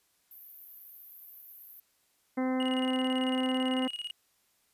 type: high-pass noise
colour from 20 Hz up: pink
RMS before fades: -46 dBFS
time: 0.31-1.8 s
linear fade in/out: 2 ms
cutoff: 12000 Hz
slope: 96 dB/octave
type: harmonic tone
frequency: 257.9 Hz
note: C4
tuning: 25 cents flat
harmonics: 1 / 2 / 3 / 4 / 5 / 6 / 7 / 8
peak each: -28 / -35 / -39 / -43 / -47 / -49 / -49 / -45 dBFS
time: 2.37-3.88 s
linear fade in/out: 10 ms
type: tone with tremolo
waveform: triangle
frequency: 2885 Hz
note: F#7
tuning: 44 cents flat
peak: -32 dBFS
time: 2.6-4.11 s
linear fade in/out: 2 ms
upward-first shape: square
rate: 18 Hz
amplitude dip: 80%
effects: white hiss -71 dBFS RMS until 4.73 s + resampled to 32000 Hz